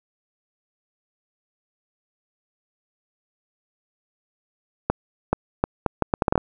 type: accelerating click train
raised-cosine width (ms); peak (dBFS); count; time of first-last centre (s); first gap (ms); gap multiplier
1; -4; 11; 4.9-6.378; 430; 0.72
effects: none